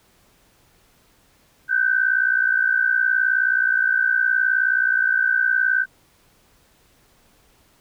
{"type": "tone pair together", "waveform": "sine", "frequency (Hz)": [1506, 1565.2], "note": ["F#6", "G6"], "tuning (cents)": [30, -3], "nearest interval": "minor second", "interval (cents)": 67, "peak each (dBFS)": -19, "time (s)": [1.68, 5.86], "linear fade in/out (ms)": 50, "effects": ["pink hiss -58 dBFS RMS until 7.8 s"]}